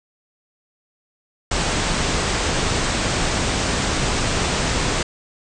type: low-pass noise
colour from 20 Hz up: pink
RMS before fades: -21 dBFS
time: 1.51-5.03 s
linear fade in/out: 5 ms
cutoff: 8600 Hz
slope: 96 dB/octave
effects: none